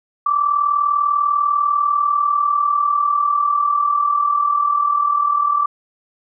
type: tone with amplitude modulation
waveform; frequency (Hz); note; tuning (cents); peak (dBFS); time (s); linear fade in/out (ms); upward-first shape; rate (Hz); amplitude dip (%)
sine; 1165; D6; -14; -11; 0.26-5.66; 5; sine; 40.1; 65
effects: none